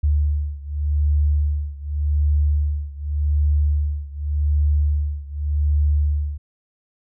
sine beating tone pair, 73.42 / 74.28 Hz, D2 / D2, 0 / +20 cents, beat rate 0.86 Hz, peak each -19 / -21 dBFS, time 0.03-6.38 s, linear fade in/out 10 ms, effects none

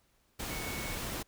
sine tone in noise, 2217 Hz, C#7, in tune, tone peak -43 dBFS, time 0.5-0.96 s, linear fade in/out 10 ms, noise pink, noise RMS -38 dBFS, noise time 0.39-1.23 s, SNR -8 dB, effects pink hiss -71 dBFS RMS until 1.27 s

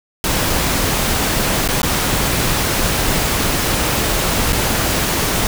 pink noise with dropouts, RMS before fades -17 dBFS, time 0.24-5.47 s, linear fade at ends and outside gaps 1 ms, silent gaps 1.677-1.687 / 1.818-1.831 / 4.524-4.529 s, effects none

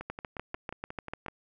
two click trains, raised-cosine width 0.5 ms, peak -20 / -24 dBFS, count 9 / 8, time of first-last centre 0.1-1.283 / 0.01-1.262 s, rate 6.76 / 5.59 Hz, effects none

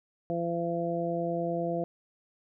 harmonic tone, 170 Hz, F3, 46 cents flat, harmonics 1 / 2 / 3 / 4, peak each -34 / -34 / -33 / -33 dBFS, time 0.3-1.84 s, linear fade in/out 0 ms, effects none

